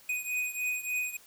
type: beating tone pair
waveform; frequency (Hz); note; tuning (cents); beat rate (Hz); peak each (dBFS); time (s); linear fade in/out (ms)
square; 2489 / 2492.4; D#7 / D#7; 0 / +2; 3.4; -33 / -36; 0.09-1.17; 5
effects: white hiss -57 dBFS RMS until 1.26 s